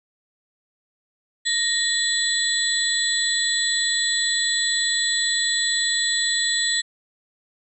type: tone cluster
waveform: sine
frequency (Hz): 1865 / 3436 / 4039 / 7840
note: A#6 / A7 / B7 / B8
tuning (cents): 0 / -42 / +38 / -14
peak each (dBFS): -25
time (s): 1.45-6.82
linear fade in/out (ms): 20
effects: none